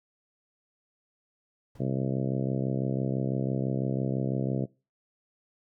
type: noise with exponential decay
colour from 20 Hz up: brown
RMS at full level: -43 dBFS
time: 1.75-1.95 s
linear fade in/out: 5 ms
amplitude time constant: 43 ms
type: harmonic tone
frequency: 66 Hz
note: C2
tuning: 16 cents sharp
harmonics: 2 / 3 / 4 / 5 / 6 / 7 / 8 / 9 / 10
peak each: -29 / -33 / -35 / -37 / -39 / -40 / -41 / -42 / -43 dBFS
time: 1.79-4.66 s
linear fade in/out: 20 ms
effects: noise-tail reverb RT60 0.3 s tail -23 dB re dry